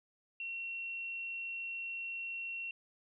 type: tone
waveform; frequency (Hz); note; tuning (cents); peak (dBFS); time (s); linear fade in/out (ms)
sine; 2727; F7; -42; -38; 0.4-2.71; 2
effects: none